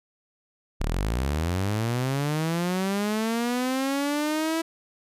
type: linear sweep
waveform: sawtooth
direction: up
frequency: 32.74 to 329.6 Hz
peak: -20 dBFS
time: 0.8-4.62 s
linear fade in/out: 10 ms
effects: resampled to 32000 Hz